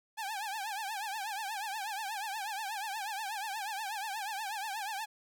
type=tone with vibrato; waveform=sawtooth; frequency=830.6 Hz; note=G#5; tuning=in tune; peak=-32 dBFS; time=0.17-5.06 s; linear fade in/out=20 ms; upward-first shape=triangle; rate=8.3 Hz; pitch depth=170 cents each way; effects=none